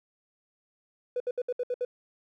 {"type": "tone bursts", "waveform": "triangle", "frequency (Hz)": 493.9, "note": "B4", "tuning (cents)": 0, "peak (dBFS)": -23, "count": 7, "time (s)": [1.16, 1.85], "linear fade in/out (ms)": 5, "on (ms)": 42, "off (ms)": 66, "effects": ["tanh soft clip ceiling -24 dBFS"]}